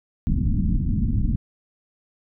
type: low-pass noise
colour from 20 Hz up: pink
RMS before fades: -21 dBFS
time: 0.27-1.36 s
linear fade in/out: 0 ms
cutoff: 260 Hz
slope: 48 dB/octave
effects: none